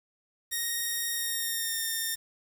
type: tone with pitch glide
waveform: 5% pulse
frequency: 1864.7 to 1819 Hz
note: A#6 to A#6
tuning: 0 to -43 cents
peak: -19 dBFS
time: 0.51-2.16 s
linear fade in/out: 20 ms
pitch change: -43 cents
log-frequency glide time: 1.14-1.85 s
effects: 8-bit